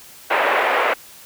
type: band-pass noise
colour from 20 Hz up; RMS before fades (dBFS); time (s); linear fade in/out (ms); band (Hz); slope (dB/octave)
pink; -18; 0.3-0.94; 10; 490 to 2400; 24
effects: white hiss -43 dBFS RMS until 1.25 s